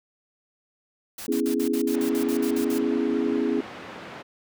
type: noise bursts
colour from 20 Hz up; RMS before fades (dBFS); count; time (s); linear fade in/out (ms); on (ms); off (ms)
white; -37; 12; 1.18-2.785; 5; 87; 51
type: chord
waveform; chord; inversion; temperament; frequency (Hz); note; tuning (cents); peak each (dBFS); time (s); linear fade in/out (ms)
sine; C# minor seventh; third; equal; 246.9 / 277.2 / 329.6 / 415.3; B3 / C#4 / E4 / G#4; 0 / 0 / 0 / 0; -27; 1.28-3.61; 5
type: band-pass noise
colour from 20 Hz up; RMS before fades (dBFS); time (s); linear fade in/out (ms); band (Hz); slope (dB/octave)
pink; -40; 1.93-4.23; 20; 210 to 2500; 12
effects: none